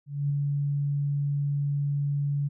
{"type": "tone with ADSR envelope", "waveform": "sine", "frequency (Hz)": 142.9, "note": "D3", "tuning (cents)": -47, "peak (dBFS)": -22, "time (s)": [0.06, 2.49], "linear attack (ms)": 240, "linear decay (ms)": 4, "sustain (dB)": -2, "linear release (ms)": 21, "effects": []}